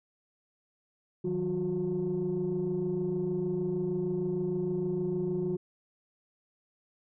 sine tone cluster, 157.7 / 184.2 / 362 Hz, D#3 / F#3 / F#4, +24 / -7 / -38 cents, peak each -34 / -33 / -29 dBFS, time 1.24-5.57 s, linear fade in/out 10 ms, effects tanh soft clip ceiling -23 dBFS

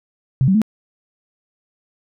sine tone with pitch steps, 132.2 / 190.8 / 217.2 Hz, C3 / G3 / A3, +18 / -47 / -22 cents, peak -11 dBFS, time 0.41-0.617 s, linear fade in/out 0 ms, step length 69 ms, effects none

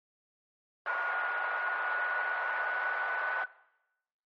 white band-pass noise, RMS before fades -36 dBFS, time 0.86-3.44 s, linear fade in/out 2 ms, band 640 to 1600 Hz, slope 24 dB/octave
sine tone with pitch glide, 1441 to 1491.8 Hz, F#6 to F#6, -46 to +14 cents, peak -32 dBFS, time 0.87-3.46 s, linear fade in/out 10 ms, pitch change +60 cents, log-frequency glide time 1.19-3.33 s
effects noise-tail reverb RT60 0.9 s tail -19 dB re dry + MP3 32 kbps

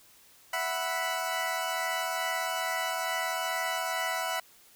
20% pulse chord, E suspended second, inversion none, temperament equal, 659.3 / 740 / 987.8 Hz, E5 / F#5 / B5, 0 / 0 / 0 cents, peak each -29 dBFS, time 0.53-4.4 s, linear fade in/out 5 ms, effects white hiss -58 dBFS RMS until 4.75 s

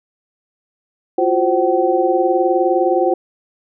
sine tone cluster, 345 / 364.5 / 525 / 761 Hz, F4 / F#4 / C5 / F#5, -21 / -26 / +6 / +48 cents, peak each -18 dBFS, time 1.18-3.14 s, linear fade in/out 5 ms, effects none

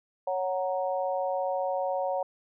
sine chord, F# major, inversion second, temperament equal, 554.4 / 740 / 932.3 Hz, C#5 / F#5 / A#5, 0 / 0 / 0 cents, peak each -29 / -31 / -35 dBFS, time 0.27-2.23 s, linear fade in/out 5 ms, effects none

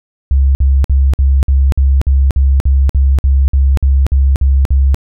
sine tone bursts, 67.7 Hz, C#2, 40 cents flat, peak -6 dBFS, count 16, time 0.31-4.945 s, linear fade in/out 0 ms, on 240 ms, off 53 ms, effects none

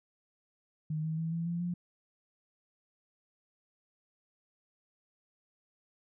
sine tone with pitch steps, 155 / 158.9 / 162.89 / 166.99 / 171.19 / 175.5 Hz, D#3 / D#3 / E3 / E3 / F3 / F3, -6 / +37 / -20 / +23 / -34 / +9 cents, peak -31 dBFS, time 0.9-1.74 s, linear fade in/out 5 ms, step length 140 ms, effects none

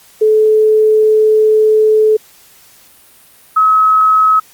sine tone pair in turn, 432.5 / 1281.9 Hz, A4 / E6, -30 / -49 cents, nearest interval octave + perfect fifth, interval 1881 cents, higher second, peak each -6 dBFS, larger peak neither, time 0.21-2.17 / 3.56-4.4 s, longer first, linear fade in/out 10 ms, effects white hiss -44 dBFS RMS until 4.53 s + Opus 48 kbps

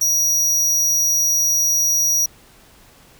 45% pulse tone, 5770 Hz, F#8, 44 cents flat, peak -15 dBFS, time 0.01-2.26 s, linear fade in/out 5 ms, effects pink hiss -49 dBFS RMS until 3.19 s

